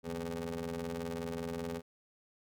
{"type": "ring-modulated tone", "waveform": "25% pulse", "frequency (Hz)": 85.1, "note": "F2", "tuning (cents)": -44, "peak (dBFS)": -30, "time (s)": [0.03, 1.82], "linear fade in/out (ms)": 50, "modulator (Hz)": 331, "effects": []}